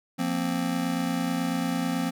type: chord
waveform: square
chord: F suspended fourth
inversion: none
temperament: just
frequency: 174.61 / 232.8 / 261.9 Hz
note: F3 / Bb3 / C4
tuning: 0 / -2 / +2 cents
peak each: -31 / -32 / -29 dBFS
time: 0.18-2.11 s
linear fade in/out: 20 ms
effects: none